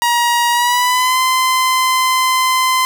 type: tone with pitch glide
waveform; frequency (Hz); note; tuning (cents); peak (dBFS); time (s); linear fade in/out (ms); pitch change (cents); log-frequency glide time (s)
sawtooth; 951 to 1031.1; A#5 to C6; +34 to -26; -8; 0.02-2.85; 0; +140; 0.51-1.19
effects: none